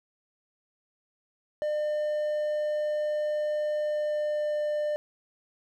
triangle tone with pitch glide, 602 to 598.5 Hz, D5 to D5, +43 to +33 cents, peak -24 dBFS, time 1.62-4.96 s, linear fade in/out 0 ms, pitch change -10 cents, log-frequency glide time 3.77-4.68 s, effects none

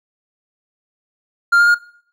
triangle tone with pitch steps, 1396.9 / 1409.9 / 1423 Hz, F6 / F6 / F6, 0 / +16 / +32 cents, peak -7 dBFS, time 1.52-1.748 s, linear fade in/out 10 ms, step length 76 ms, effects noise-tail reverb RT60 0.6 s tail -21 dB re dry

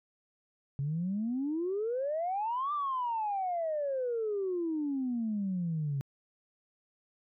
sine exponential two-way sweep, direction up then down, 134.8 to 1200 to 134.8 Hz, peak -29 dBFS, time 0.79-6.01 s, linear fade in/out 0 ms, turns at 2.73 s, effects tanh soft clip ceiling -25 dBFS

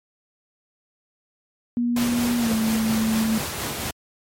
sine tone with pitch glide, 239.9 to 221.3 Hz, A#3 to A3, +50 to +10 cents, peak -19 dBFS, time 1.77-3.38 s, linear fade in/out 0 ms, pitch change -140 cents, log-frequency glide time 2.38-2.52 s
pink noise with tremolo, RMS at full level -27 dBFS, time 1.96-3.91 s, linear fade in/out 5 ms, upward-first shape sine, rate 4.3 Hz, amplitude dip 25%
sine tone with exponential growth, 459 Hz, A#4, 27 cents flat, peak -25 dBFS, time 2.43-2.52 s, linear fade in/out 0 ms, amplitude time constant 19 ms
effects high-pass 80 Hz 12 dB/octave + MP3 64 kbps

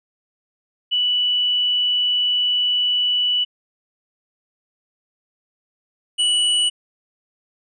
sine / square tone pair in turn, 2960 / 2948 Hz, F#7 / F#7, 0 / -7 cents, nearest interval unison, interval 7 cents, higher first, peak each -16 dBFS, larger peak neither, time 0.91-3.45 / 6.18-6.7 s, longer first, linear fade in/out 20 ms, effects resampled to 24000 Hz

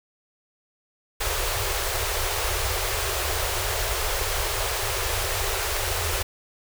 pink band-stop noise, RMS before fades -26 dBFS, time 1.2-6.23 s, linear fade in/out 10 ms, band 110 to 360 Hz, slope 96 dB/octave, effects none

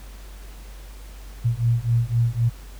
sine beating tone pair, 115.6 / 119.5 Hz, A#2 / A#2, -14 / +43 cents, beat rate 3.9 Hz, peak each -21 dBFS, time 1.44-2.5 s, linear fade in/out 20 ms, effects added 48 Hz sine -37 dBFS peak until 2.79 s + pink hiss -48 dBFS RMS until 2.79 s

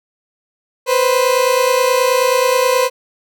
30% pulse tone pair together, 493.9 / 523.3 Hz, B4 / C5, 0 / 0 cents, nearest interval minor second, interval 100 cents, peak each -12 dBFS, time 0.86-2.9 s, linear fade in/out 50 ms, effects none

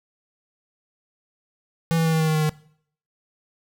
square tone with pitch steps, 165 / 163.29 / 161.6 / 159.93 / 158.28 / 156.64 / 155.02 / 153.42 Hz, E3 / E3 / E3 / D#3 / D#3 / D#3 / D#3 / D#3, +2 / -16 / -34 / +48 / +30 / +12 / -6 / -24 cents, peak -19 dBFS, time 1.91-2.494 s, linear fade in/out 0 ms, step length 73 ms, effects noise-tail reverb RT60 0.6 s tail -21 dB re dry

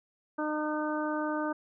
harmonic tone, 304.2 Hz, D#4, 39 cents flat, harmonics 1 / 2 / 3 / 4 / 5, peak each -32 / -35 / -37 / -38 / -39 dBFS, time 0.38-1.53 s, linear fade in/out 10 ms, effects none

